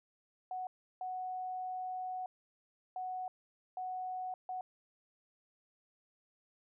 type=tone bursts at uneven times; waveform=sine; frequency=740 Hz; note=F#5; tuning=in tune; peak=-37 dBFS; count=5; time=0.51-0.67 / 1.01-2.26 / 2.96-3.28 / 3.77-4.34 / 4.49-4.61 s; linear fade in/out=2 ms; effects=none